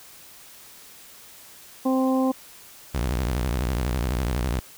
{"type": "harmonic tone", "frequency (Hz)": 261.6, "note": "C4", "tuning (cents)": 0, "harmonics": [1, 2, 3, 4], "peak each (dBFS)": [-20, -26, -30, -32], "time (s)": [1.85, 2.32], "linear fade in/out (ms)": 10}
{"type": "tone with vibrato", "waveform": "sawtooth", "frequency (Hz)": 61.8, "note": "B1", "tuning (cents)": 2, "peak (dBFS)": -19, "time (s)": [2.94, 4.6], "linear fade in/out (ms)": 10, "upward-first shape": "sine", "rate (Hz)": 12, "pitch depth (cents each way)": 250}
{"effects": ["white hiss -47 dBFS RMS until 4.77 s"]}